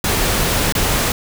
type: noise with dropouts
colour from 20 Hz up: pink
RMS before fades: -17 dBFS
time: 0.04-1.12 s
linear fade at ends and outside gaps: 2 ms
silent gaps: 0.724-0.751 s
effects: none